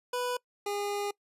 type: tone pair in turn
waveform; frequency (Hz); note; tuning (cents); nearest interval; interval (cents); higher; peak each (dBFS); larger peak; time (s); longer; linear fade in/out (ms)
25% pulse; 493.9 / 407.7; B4 / G#4; 0 / -32; minor third; 332; first; -26 / -27; first; 0.13-0.37 / 0.66-1.11; second; 5
effects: noise-tail reverb RT60 0.1 s tail -23 dB re dry + resampled to 32000 Hz